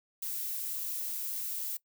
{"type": "noise with high-pass filter sweep", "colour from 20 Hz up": "violet", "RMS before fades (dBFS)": -36, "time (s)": [0.22, 1.77], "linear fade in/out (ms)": 5, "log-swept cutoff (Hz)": [390, 230], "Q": 0.8, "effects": ["noise-tail reverb RT60 0.1 s tail -21 dB re dry"]}